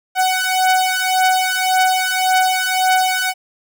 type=beating tone pair; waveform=sawtooth; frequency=746 / 747.8 Hz; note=F#5 / F#5; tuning=+14 / +18 cents; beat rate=1.8 Hz; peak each=-13 dBFS; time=0.15-3.34 s; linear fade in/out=50 ms; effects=none